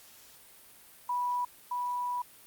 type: tone pair in turn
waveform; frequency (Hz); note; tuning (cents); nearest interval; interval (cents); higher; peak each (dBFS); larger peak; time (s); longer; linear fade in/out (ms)
sine; 981 / 981; B5 / B5; -12 / -12; unison; 0; neither; -28 / -30; first; 1.09-1.45 / 1.71-2.22; second; 5
effects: white hiss -55 dBFS RMS until 2.46 s + Opus 48 kbps